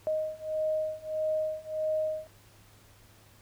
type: beating tone pair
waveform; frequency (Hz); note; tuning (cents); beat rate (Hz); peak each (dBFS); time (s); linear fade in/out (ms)
sine; 622.3 / 623.9; D#5 / D#5; 0 / +5; 1.6; -32 / -31; 0.07-2.27; 0
effects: added 103 Hz sine -59 dBFS peak until 3.41 s + pink hiss -59 dBFS RMS until 3.41 s